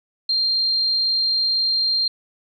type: tone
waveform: sine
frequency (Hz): 4186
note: C8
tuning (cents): 0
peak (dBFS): -17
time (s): 0.29-2.08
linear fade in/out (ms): 5
effects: none